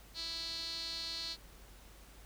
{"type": "tone with band-pass filter", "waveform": "sawtooth", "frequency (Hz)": 329.6, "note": "E4", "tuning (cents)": 0, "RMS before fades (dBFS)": -41, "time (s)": [0.14, 1.37], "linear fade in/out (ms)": 50, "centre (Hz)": 4300, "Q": 8.3, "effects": ["added 50 Hz sine -56 dBFS peak until 2.25 s", "pink hiss -59 dBFS RMS until 2.25 s"]}